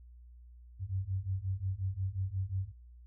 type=beating tone pair; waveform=sine; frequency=92.5 / 98.1 Hz; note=F#2 / G2; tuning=0 / +2 cents; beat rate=5.6 Hz; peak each=-36 / -35 dBFS; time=0.79-2.72 s; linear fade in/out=50 ms; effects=noise-tail reverb RT60 0.4 s tail -25 dB re dry + added 60 Hz sine -51 dBFS peak until 3.06 s